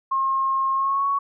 sine tone with pitch glide, 1073 to 1114.7 Hz, C6 to C#6, +43 to +9 cents, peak -19 dBFS, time 0.11-1.19 s, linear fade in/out 10 ms, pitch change +66 cents, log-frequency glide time 0.74-1.07 s, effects none

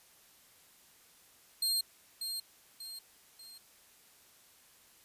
sawtooth tone with echo, 4203 Hz, C8, 7 cents sharp, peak -26 dBFS, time 1.62-1.81 s, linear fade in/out 5 ms, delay 590 ms, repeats 3, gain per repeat -7 dB, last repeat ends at 3.58 s, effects white hiss -62 dBFS RMS until 5.04 s + resampled to 32000 Hz

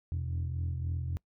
sine tone cluster, 84.2 / 88 / 126.8 Hz, E2 / F2 / B2, +37 / +14 / +46 cents, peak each -31 / -40 / -35 dBFS, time 0.12-1.17 s, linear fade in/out 0 ms, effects noise-tail reverb RT60 0.1 s tail -26 dB re dry + tanh soft clip ceiling -27 dBFS

